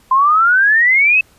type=exponential sweep; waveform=sine; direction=up; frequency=1028 to 2635 Hz; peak=-8 dBFS; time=0.11-1.21 s; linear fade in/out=5 ms; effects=pink hiss -51 dBFS RMS until 1.38 s + resampled to 32000 Hz